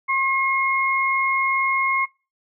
sine tone pair together, 1075.5 / 2151 Hz, C6 / C7, +47 / +47 cents, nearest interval octave, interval 1200 cents, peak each -21 dBFS, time 0.08-2.06 s, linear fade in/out 20 ms, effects noise-tail reverb RT60 0.3 s tail -21 dB re dry

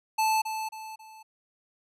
square tone with echo, 875 Hz, A5, 10 cents flat, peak -23 dBFS, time 0.18-0.42 s, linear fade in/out 10 ms, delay 270 ms, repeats 3, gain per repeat -8 dB, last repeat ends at 1.23 s, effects resampled to 32000 Hz

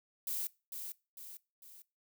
violet noise with echo, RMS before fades -37 dBFS, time 0.27-0.47 s, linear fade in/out 2 ms, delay 450 ms, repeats 3, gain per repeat -6 dB, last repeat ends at 1.82 s, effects noise-tail reverb RT60 0.3 s tail -22 dB re dry

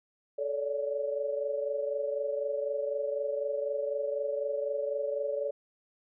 sine tone cluster, 435.8 / 566 / 590 Hz, A4 / C#5 / D5, -17 / +36 / +8 cents, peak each -35 / -31 / -38 dBFS, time 0.38-5.51 s, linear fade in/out 10 ms, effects none

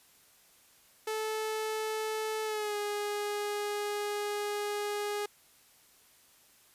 sawtooth tone with pitch glide, 435.6 to 413.3 Hz, A4 to G#4, -17 to -8 cents, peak -28 dBFS, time 1.07-5.26 s, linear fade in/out 5 ms, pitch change -91 cents, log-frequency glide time 2.44-2.76 s, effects white hiss -62 dBFS RMS until 6.74 s + resampled to 32000 Hz

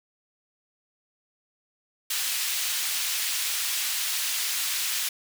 pink high-pass noise, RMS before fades -28 dBFS, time 2.1-5.09 s, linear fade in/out 5 ms, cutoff 2600 Hz, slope 12 dB/octave, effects none

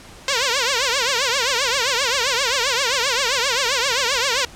5% pulse tone with vibrato, 510 Hz, C5, 44 cents flat, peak -6 dBFS, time 0.28-4.45 s, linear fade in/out 2 ms, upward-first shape triangle, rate 7.6 Hz, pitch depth 230 cents each way, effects pink hiss -42 dBFS RMS until 4.55 s + low-pass 9000 Hz 12 dB/octave

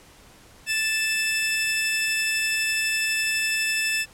sawtooth tone pair together, 1760 / 2634 Hz, A6 / E7, 0 / -2 cents, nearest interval perfect fifth, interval 698 cents, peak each -24 / -20 dBFS, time 0.66-4.06 s, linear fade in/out 50 ms, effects pink hiss -51 dBFS RMS until 4.13 s + low-pass 12000 Hz 12 dB/octave

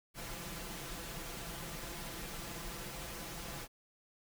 pink noise with comb filter, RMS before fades -44 dBFS, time 0.14-3.68 s, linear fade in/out 50 ms, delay 5.9 ms, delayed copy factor +0.6, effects none

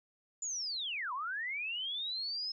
sine linear two-way sweep, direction down then up, 7080 to 963 to 5200 Hz, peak -35 dBFS, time 0.42-2.52 s, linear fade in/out 5 ms, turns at 1.13 s, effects none

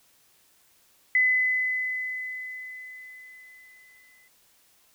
sine tone with exponential decay, 2016 Hz, B6, 35 cents sharp, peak -17 dBFS, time 1.15-4.28 s, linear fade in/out 2 ms, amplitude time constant 680 ms, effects white hiss -62 dBFS RMS until 4.94 s

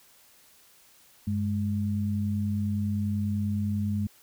sine tone pair together, 97.68 / 207.7 Hz, G2 / G#3, -6 / 0 cents, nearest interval octave + minor second, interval 1306 cents, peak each -28 dBFS, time 1.27-4.07 s, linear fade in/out 5 ms, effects white hiss -58 dBFS RMS until 4.22 s

